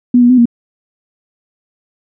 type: tone with pitch steps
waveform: sine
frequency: 245.5 / 241.9 / 253.4 / 236.4 Hz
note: B3 / B3 / B3 / A#3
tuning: -10 / -36 / +45 / +24 cents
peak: -4 dBFS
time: 0.14-0.456 s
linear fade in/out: 5 ms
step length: 79 ms
effects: none